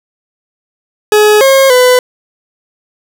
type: tone with pitch steps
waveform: 40% pulse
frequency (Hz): 422.4 / 539 / 501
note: G#4 / C#5 / B4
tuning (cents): +29 / -49 / +25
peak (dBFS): -3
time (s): 1.12-1.99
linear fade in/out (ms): 2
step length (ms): 290
effects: none